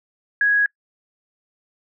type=tone; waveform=sine; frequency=1661.2 Hz; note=G#6; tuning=in tune; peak=-14 dBFS; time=0.41-0.66 s; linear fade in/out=2 ms; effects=noise-tail reverb RT60 0.1 s tail -25 dB re dry